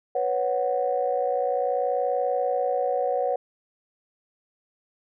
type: chord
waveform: sine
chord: B suspended second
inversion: none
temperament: equal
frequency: 493.9 / 554.4 / 740 Hz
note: B4 / C#5 / F#5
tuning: 0 / 0 / 0 cents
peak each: -26 dBFS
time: 0.15-3.36 s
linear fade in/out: 5 ms
effects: tanh soft clip ceiling -12 dBFS